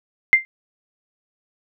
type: tone with exponential decay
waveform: sine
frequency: 2093 Hz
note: C7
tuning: in tune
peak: -4 dBFS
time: 0.33-0.45 s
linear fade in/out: 0 ms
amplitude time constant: 26 ms
effects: none